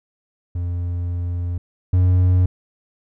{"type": "tone pair in turn", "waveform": "triangle", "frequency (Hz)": [87.6, 90.89], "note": ["F2", "F#2"], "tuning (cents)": [6, -30], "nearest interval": "minor second", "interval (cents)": 64, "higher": "second", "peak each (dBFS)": [-19, -10], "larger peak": "second", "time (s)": [[0.55, 1.58], [1.93, 2.46]], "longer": "first", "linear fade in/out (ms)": 5, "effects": []}